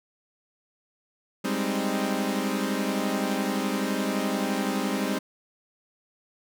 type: chord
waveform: sawtooth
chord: Ab major seventh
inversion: third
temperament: equal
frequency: 196 / 207.7 / 261.6 / 311.1 Hz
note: G3 / Ab3 / C4 / Eb4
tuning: 0 / 0 / 0 / 0 cents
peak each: -26 / -27 / -26 / -29 dBFS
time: 1.44-5.19 s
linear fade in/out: 10 ms
effects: none